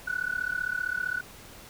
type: tone with amplitude modulation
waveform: sine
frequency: 1480 Hz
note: F#6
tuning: in tune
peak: -23 dBFS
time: 0.07-1.21 s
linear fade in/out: 10 ms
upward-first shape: sine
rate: 35.4 Hz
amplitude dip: 95%
effects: tanh soft clip ceiling -19 dBFS + pink hiss -48 dBFS RMS until 1.69 s